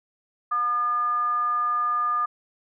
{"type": "tone with frequency modulation", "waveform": "sine", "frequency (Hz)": 1212, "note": "D#6", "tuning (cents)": -46, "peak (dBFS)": -21, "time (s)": [0.51, 2.26], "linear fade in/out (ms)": 10, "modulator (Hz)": 490, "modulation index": 0.22, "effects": []}